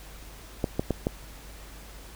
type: clicks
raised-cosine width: 2 ms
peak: -11 dBFS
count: 4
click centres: 0.642 / 0.795 / 0.907 / 1.069 s
effects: added 50 Hz sine -45 dBFS peak until 2.15 s + pink hiss -48 dBFS RMS until 2.15 s